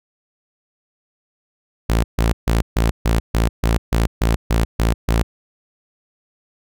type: tone bursts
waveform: sawtooth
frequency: 56.4 Hz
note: A1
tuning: 44 cents sharp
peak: -10 dBFS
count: 12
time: 1.89-5.23 s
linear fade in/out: 10 ms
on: 150 ms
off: 140 ms
effects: none